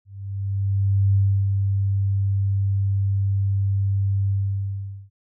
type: tone with ADSR envelope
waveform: sine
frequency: 98.5 Hz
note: G2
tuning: 9 cents sharp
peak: -14 dBFS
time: 0.05-5.1 s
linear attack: 1100 ms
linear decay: 310 ms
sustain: -4 dB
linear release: 800 ms
effects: none